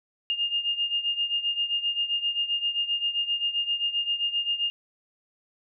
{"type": "beating tone pair", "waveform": "sine", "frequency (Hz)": [2823, 2830.6], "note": ["F7", "F7"], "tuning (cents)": [18, 23], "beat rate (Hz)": 7.6, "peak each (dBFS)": [-26, -30], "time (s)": [0.3, 4.7], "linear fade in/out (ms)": 0, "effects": []}